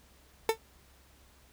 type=tone with exponential decay; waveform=30% pulse; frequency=446.4 Hz; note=A4; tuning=25 cents sharp; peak=-17 dBFS; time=0.49-0.58 s; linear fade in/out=2 ms; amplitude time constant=18 ms; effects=added 66 Hz sine -62 dBFS peak until 1.52 s + pink hiss -62 dBFS RMS until 1.52 s